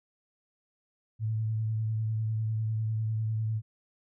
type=tone with vibrato; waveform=sine; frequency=110 Hz; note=A2; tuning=in tune; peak=-27 dBFS; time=1.19-3.62 s; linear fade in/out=50 ms; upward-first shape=sine; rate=10 Hz; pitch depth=21 cents each way; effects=none